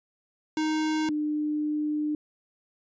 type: tone pair in turn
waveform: square / sine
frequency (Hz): 311.1 / 300.9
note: D#4 / D4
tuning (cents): 0 / +42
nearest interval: minor second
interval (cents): 58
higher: first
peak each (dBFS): -25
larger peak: neither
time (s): 0.57-1.09 / 1.09-2.15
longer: second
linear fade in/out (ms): 2
effects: resampled to 16000 Hz